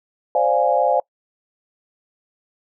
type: chord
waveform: sine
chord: D half-diminished seventh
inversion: third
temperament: equal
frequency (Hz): 523.3 / 587.3 / 698.5 / 830.6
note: C5 / D5 / F5 / Ab5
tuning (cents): 0 / 0 / 0 / 0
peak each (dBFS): -20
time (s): 0.35-1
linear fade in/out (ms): 2
effects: noise-tail reverb RT60 0.1 s tail -25 dB re dry